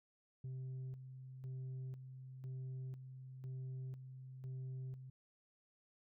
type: tone with tremolo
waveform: sine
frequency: 130.1 Hz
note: C3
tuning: 9 cents flat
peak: -40 dBFS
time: 0.44-5.1 s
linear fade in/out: 5 ms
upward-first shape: square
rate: 1 Hz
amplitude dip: 65%
effects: tanh soft clip ceiling -42 dBFS